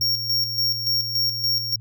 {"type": "tone with tremolo", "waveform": "square", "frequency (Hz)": 5530, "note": "F8", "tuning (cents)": -18, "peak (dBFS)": -19, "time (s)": [0.01, 1.76], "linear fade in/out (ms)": 5, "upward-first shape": "square", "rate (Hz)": 3.5, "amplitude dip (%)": 55, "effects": ["added 112 Hz sine -36 dBFS peak until 1.8 s"]}